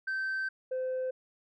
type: tone pair in turn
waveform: sine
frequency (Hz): 1550 / 514.9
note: G6 / C5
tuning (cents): -20 / -28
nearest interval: octave + perfect fifth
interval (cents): 1908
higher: first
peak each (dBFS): -28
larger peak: neither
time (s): 0.07-0.49 / 0.71-1.11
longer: first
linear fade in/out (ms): 10
effects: tanh soft clip ceiling -29 dBFS